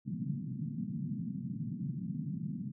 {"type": "band-pass noise", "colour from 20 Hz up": "pink", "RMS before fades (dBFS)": -38, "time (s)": [0.05, 2.72], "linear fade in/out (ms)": 20, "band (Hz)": [130, 240], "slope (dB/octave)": 48, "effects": []}